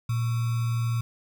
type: tone with sample-and-hold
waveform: sine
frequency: 116.54 Hz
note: A#2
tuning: in tune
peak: -23 dBFS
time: 0.09-1.01 s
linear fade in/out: 5 ms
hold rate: 1225 Hz
effects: none